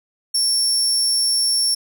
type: tone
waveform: 30% pulse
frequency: 5460 Hz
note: F8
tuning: 40 cents flat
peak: -12 dBFS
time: 0.34-1.75 s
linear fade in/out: 10 ms
effects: none